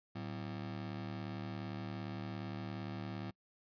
30% pulse ring-modulated tone, 148.6 Hz, D3, 21 cents sharp, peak -35 dBFS, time 0.15-3.31 s, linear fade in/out 10 ms, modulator 38.7 Hz, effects noise-tail reverb RT60 0.1 s tail -25 dB re dry + resampled to 11025 Hz

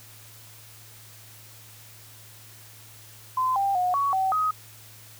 sine tone with pitch steps, 1027 / 791 / 725 / 1120 / 763 / 1259 Hz, C6 / G5 / F#5 / C#6 / G5 / D#6, -33 / +15 / -35 / +18 / -47 / +20 cents, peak -21 dBFS, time 3.37-4.51 s, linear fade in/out 5 ms, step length 190 ms, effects added 109 Hz sine -51 dBFS peak until 5.19 s + white hiss -49 dBFS RMS until 5.19 s

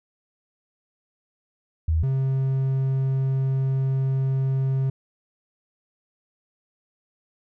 sine / triangle tone pair in turn, 80 / 133.61 Hz, D#2 / C3, +49 / +37 cents, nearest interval major sixth, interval 888 cents, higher second, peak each -18 dBFS, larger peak neither, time 1.88-2.03 / 2.03-4.9 s, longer second, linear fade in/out 5 ms, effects none

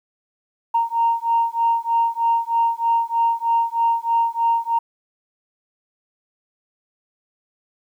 sine beating tone pair, 924 / 927.2 Hz, A#5 / A#5, -16 / -10 cents, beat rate 3.2 Hz, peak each -19 dBFS, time 0.74-4.79 s, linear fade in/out 10 ms, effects tanh soft clip ceiling -9 dBFS + 9-bit

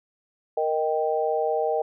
sine chord, Eb major, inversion second, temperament equal, 466.2 / 622.3 / 784 Hz, Bb4 / Eb5 / G5, 0 / 0 / 0 cents, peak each -25 / -26 / -27 dBFS, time 0.57-1.82 s, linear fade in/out 5 ms, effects none

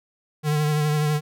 square tone with vibrato, 150.6 Hz, D3, 44 cents sharp, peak -20 dBFS, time 0.43-1.21 s, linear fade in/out 50 ms, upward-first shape triangle, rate 12 Hz, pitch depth 34 cents each way, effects none

